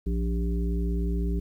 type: harmonic tone with a mistuned harmonic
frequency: 58.27 Hz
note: A#1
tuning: in tune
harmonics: 1 / 3 / 5 / 7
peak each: -25 / -31 / -37 / -37 dBFS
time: 0.06-1.4 s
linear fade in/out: 10 ms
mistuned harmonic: 7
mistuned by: -45 cents
effects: 10-bit